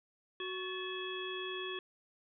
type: harmonic tone with a mistuned harmonic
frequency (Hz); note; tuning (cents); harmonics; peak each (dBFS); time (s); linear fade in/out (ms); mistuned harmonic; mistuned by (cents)
370.9; F#4; +4; 1 / 3 / 5 / 7 / 9; -41 / -46 / -46 / -47 / -43; 0.4-1.79; 2; 5; -120
effects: none